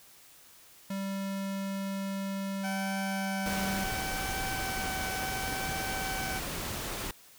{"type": "tone", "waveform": "square", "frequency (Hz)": 195.3, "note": "G3", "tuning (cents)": -6, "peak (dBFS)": -33, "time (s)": [0.9, 3.84], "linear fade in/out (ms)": 5}
{"type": "tone with vibrato", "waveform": "20% pulse", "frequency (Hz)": 765, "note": "G5", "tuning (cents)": -42, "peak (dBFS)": -30, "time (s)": [2.63, 6.4], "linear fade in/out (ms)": 20, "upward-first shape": "triangle", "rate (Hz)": 0.72, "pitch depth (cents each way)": 12}
{"type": "noise", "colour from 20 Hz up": "pink", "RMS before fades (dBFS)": -36, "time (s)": [3.46, 7.11], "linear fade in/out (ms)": 2}
{"effects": ["white hiss -56 dBFS RMS until 7.38 s"]}